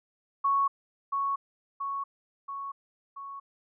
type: tone with echo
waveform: sine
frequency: 1108.7 Hz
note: C#6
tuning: in tune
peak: -22 dBFS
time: 0.44-0.68 s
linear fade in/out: 10 ms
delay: 680 ms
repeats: 4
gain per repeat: -4 dB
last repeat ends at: 3.4 s
effects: none